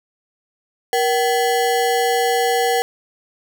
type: ring-modulated tone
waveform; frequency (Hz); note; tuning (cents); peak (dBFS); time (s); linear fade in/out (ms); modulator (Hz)
square; 620; D#5; -6; -13; 0.93-2.82; 0; 147
effects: none